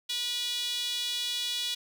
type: tone with high-pass filter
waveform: sawtooth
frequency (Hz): 486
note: B4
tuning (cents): -28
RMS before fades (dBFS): -32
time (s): 0.09-1.75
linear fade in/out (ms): 10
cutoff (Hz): 3500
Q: 4.7
effects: none